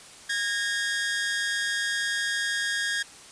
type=tone pair together; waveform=sawtooth; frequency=1638 / 1838.6 Hz; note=G#6 / A#6; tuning=-24 / -24 cents; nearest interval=major second; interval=200 cents; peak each=-23 / -28 dBFS; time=0.29-3.03 s; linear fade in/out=10 ms; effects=white hiss -47 dBFS RMS until 3.31 s + resampled to 22050 Hz